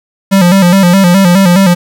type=tone with vibrato; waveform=square; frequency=185 Hz; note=F#3; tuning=in tune; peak=-4 dBFS; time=0.31-1.75 s; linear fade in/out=20 ms; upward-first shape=square; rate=4.8 Hz; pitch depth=91 cents each way; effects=7-bit